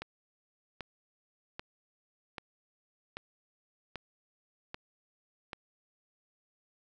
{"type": "click train", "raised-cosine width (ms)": 0.3, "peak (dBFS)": -23, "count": 8, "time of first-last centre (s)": [0.02, 5.532], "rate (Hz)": 1.27, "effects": []}